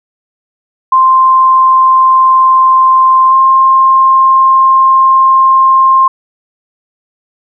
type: tone with pitch glide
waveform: sine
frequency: 1046.5 to 1058.7 Hz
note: C6 to C6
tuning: 0 to +20 cents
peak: -3 dBFS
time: 0.92-6.08 s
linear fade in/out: 5 ms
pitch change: +20 cents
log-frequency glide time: 3.29-3.34 s
effects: none